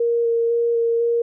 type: tone with vibrato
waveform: sine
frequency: 466.2 Hz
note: A#4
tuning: in tune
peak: -16 dBFS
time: 0-1.22 s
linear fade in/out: 5 ms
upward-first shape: square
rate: 2 Hz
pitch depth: 10 cents each way
effects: none